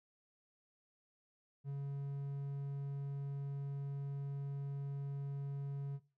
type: tone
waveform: triangle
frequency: 139.9 Hz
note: C#3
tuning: 16 cents sharp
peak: -36 dBFS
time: 1.64-6 s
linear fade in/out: 50 ms
effects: noise-tail reverb RT60 0.3 s tail -17 dB re dry